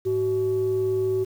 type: tone pair together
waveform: sine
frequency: 106.16 / 376.9 Hz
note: G#2 / F#4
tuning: +38 / +32 cents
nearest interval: octave + minor seventh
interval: 2194 cents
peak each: -30 / -20 dBFS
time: 0.05-1.25 s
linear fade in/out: 20 ms
effects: tanh soft clip ceiling -16 dBFS + 8-bit